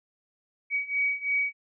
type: beating tone pair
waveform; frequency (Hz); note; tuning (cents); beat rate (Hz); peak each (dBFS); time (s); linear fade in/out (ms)
sine; 2262 / 2265; C#7 / C#7; +34 / +37; 3; -29 / -27; 0.7-1.53; 50
effects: none